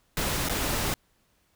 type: noise with dropouts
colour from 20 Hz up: pink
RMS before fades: -28 dBFS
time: 0.17-0.94 s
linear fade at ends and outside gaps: 1 ms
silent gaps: 0.487-0.495 s
effects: pink hiss -68 dBFS RMS until 1.55 s